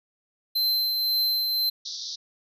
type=tone with tremolo; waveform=square; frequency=4100 Hz; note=C8; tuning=36 cents flat; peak=-21 dBFS; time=0.55-1.7 s; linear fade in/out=10 ms; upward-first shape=triangle; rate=1.9 Hz; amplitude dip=35%
type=band-pass noise; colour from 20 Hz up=pink; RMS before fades=-35 dBFS; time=1.85-2.16 s; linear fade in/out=10 ms; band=3600 to 5900 Hz; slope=96 dB/octave
effects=none